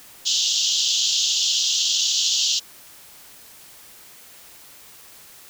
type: band-pass noise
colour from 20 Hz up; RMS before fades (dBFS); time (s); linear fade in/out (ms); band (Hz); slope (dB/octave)
pink; -21; 0.25-2.6; 20; 2900 to 7100; 96
effects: white hiss -46 dBFS RMS until 5.49 s